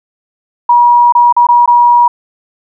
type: tone with dropouts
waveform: sine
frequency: 960 Hz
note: B5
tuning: 49 cents flat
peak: -3 dBFS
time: 0.69-2.08 s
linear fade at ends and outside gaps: 5 ms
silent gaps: 1.124-1.15 / 1.326-1.365 / 1.469-1.487 / 1.66-1.676 s
effects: none